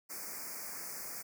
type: band-stop noise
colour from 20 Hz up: white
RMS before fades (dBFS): -43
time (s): 0.09-1.23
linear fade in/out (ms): 20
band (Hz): 2400 to 4700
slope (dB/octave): 96
effects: high-pass 150 Hz 12 dB/octave